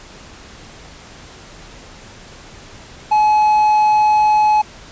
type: tone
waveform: triangle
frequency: 850 Hz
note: G#5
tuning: 40 cents sharp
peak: -8 dBFS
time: 3.11-4.62 s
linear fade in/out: 10 ms
effects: pink hiss -39 dBFS RMS until 4.91 s + resampled to 16000 Hz